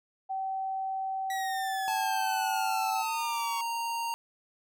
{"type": "tone", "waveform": "sine", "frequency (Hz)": 768, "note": "G5", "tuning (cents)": -36, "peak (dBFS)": -30, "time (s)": [0.29, 3.03], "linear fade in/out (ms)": 20}
{"type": "exponential sweep", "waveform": "sawtooth", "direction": "down", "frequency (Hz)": [1943, 1108.7], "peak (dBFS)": -32, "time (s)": [1.3, 3.61], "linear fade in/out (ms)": 2}
{"type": "tone with pitch glide", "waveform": "square", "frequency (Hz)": [870, 927.1], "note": ["A5", "A#5"], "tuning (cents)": [-20, -10], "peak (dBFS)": -31, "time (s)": [1.88, 4.14], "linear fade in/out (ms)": 0, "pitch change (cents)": 110, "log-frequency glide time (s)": [2.92, 3.25]}
{"effects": []}